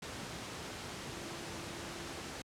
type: tone in noise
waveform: sine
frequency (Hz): 340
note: F4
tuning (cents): -46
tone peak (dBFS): -51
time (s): 1.12-2.21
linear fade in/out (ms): 5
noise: pink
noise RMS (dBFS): -43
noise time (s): 0.02-2.42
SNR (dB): -11
effects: high-pass 80 Hz 12 dB/octave + low-pass 8000 Hz 12 dB/octave